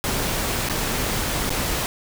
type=noise with dropouts; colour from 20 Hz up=pink; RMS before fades=-24 dBFS; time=0.04-1.86 s; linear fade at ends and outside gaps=0 ms; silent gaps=0.688-0.697 / 1.494-1.504 s; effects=none